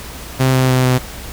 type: tone with pitch steps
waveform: sawtooth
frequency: 130.81 / 129.61 / 128.41 / 127.23 Hz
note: C3 / C3 / C3 / C3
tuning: 0 / -16 / -32 / -48 cents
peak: -7 dBFS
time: 0.39-0.99 s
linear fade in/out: 20 ms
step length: 150 ms
effects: added 60 Hz sine -34 dBFS peak until 1.32 s + pink hiss -32 dBFS RMS until 1.32 s